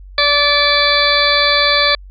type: harmonic tone with a mistuned harmonic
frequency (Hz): 580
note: D5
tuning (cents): -22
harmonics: 1 / 2 / 3 / 4 / 6 / 7 / 8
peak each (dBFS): -18 / -18 / -18 / -18 / -18 / -18 / -18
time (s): 0.18-1.95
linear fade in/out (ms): 2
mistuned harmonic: 8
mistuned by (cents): -21
effects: added 47 Hz sine -33 dBFS peak until 2.1 s